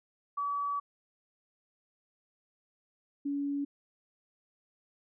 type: tone pair in turn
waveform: sine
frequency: 1143 / 283.4 Hz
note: D6 / C#4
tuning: -47 / +38 cents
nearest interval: 2 octaves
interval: 2415 cents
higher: first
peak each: -30 / -30 dBFS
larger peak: neither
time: 0.37-0.8 / 3.25-3.65 s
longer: first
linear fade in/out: 10 ms
effects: none